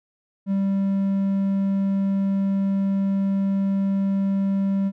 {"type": "tone", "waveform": "triangle", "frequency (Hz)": 195.7, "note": "G3", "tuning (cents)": -3, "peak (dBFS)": -17, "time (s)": [0.46, 4.92], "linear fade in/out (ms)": 50, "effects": []}